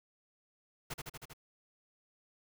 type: noise with echo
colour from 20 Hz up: pink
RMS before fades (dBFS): -40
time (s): 0.9-0.94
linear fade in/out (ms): 10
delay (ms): 79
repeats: 5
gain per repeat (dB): -2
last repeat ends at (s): 1.335
effects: none